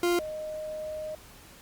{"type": "tone pair in turn", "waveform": ["40% pulse", "sine"], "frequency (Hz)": [349.2, 618.6], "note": ["F4", "D#5"], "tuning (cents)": [0, -10], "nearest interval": "minor seventh", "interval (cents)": 990, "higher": "second", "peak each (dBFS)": [-22, -33], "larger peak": "first", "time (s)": [[0.03, 0.19], [0.19, 1.15]], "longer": "second", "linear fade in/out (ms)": 2, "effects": ["pink hiss -51 dBFS RMS until 1.61 s", "Opus 48 kbps"]}